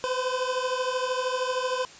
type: beating tone pair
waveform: 25% pulse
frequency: 504 / 517 Hz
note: B4 / C5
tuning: +35 / -21 cents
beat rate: 13 Hz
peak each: -24 / -26 dBFS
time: 0.04-1.85 s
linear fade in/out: 0 ms
effects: white hiss -47 dBFS RMS until 1.99 s + resampled to 16000 Hz